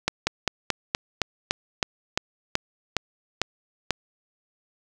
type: slowing click train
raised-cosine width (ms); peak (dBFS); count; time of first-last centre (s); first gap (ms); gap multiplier
0.2; -4; 13; 0.08-3.907; 190; 1.09
effects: none